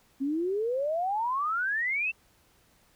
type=exponential sweep; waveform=sine; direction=up; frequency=263.4 to 2715 Hz; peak=-26 dBFS; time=0.2-2.12 s; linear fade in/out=20 ms; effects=pink hiss -64 dBFS RMS until 2.95 s